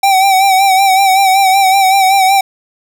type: tone with vibrato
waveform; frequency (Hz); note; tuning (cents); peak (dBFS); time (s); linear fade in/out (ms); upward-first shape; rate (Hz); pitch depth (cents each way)
square; 771; G5; -29; -7; 0.03-2.41; 5; sine; 5.3; 50
effects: none